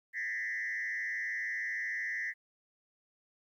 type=tone with frequency modulation; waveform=sine; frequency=1900 Hz; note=A#6; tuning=33 cents sharp; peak=-32 dBFS; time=0.13-2.34 s; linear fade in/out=50 ms; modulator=107 Hz; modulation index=1.5; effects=tanh soft clip ceiling -30 dBFS + 12-bit